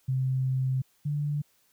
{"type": "tone pair in turn", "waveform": "sine", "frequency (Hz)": [130.81, 146.71], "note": ["C3", "D3"], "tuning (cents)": [0, -1], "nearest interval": "major second", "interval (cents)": 199, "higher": "second", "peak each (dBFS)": [-24, -26], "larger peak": "first", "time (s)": [[0.08, 0.82], [1.05, 1.42]], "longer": "first", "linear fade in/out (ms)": 10, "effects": ["white hiss -67 dBFS RMS until 1.72 s"]}